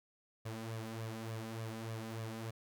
sawtooth tone with flanger, 112.2 Hz, A2, 34 cents sharp, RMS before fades -43 dBFS, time 0.45-2.51 s, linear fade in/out 10 ms, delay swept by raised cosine 1.7 to 4 ms, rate 3.4 Hz, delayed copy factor +0.65, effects none

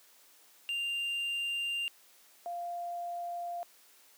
triangle / sine tone pair in turn, 2790 / 696 Hz, F7 / F5, -2 / -6 cents, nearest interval 2 octaves, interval 2404 cents, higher first, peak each -30 / -35 dBFS, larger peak first, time 0.69-1.88 / 2.46-3.63 s, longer first, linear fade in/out 0 ms, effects white hiss -61 dBFS RMS until 4.17 s + high-pass 300 Hz 12 dB/octave

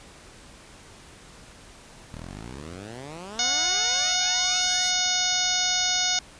10% pulse exponential sweep, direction up, 36.71 to 2166 Hz, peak -29 dBFS, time 2.14-4.91 s, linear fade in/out 0 ms
harmonic tone, 730 Hz, F#5, 24 cents flat, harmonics 1 / 2 / 3 / 4 / 5 / 6 / 7 / 8 / 9, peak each -33 / -33 / -33 / -33 / -28 / -32 / -28 / -32 / -28 dBFS, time 3.39-6.19 s, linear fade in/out 2 ms
effects pink hiss -48 dBFS RMS until 6.39 s + resampled to 22050 Hz

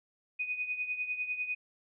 sine tone with tremolo, 2489 Hz, D#7, in tune, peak -29 dBFS, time 0.39-1.55 s, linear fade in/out 10 ms, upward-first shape triangle, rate 10 Hz, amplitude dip 75%, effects none

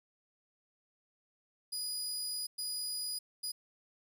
25% pulse tone bursts at uneven times, 4928 Hz, D#8, 17 cents flat, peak -31 dBFS, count 3, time 1.72-2.47 / 2.58-3.19 / 3.43-3.52 s, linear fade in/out 10 ms, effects none

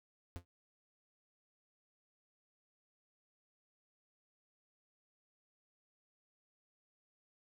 45% pulse tone with exponential decay, 87.31 Hz, F2, in tune, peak -37 dBFS, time 0.36-0.45 s, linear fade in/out 0 ms, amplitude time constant 18 ms, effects none

